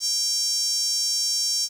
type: tone with high-pass filter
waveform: 5% pulse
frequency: 790 Hz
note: G5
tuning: 13 cents sharp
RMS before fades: -24 dBFS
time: 0-1.69 s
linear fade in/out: 50 ms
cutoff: 5600 Hz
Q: 7.5
effects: 9-bit